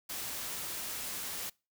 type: noise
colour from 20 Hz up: white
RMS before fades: -39 dBFS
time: 0.09-1.5 s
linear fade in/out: 10 ms
effects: noise-tail reverb RT60 0.3 s tail -25 dB re dry